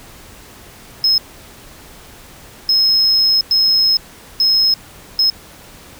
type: tone bursts at uneven times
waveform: triangle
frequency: 5160 Hz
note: E8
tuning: 38 cents flat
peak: -9 dBFS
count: 5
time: 1.04-1.18 / 2.69-3.41 / 3.51-3.97 / 4.4-4.74 / 5.19-5.3 s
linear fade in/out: 2 ms
effects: pink hiss -40 dBFS RMS until 5.99 s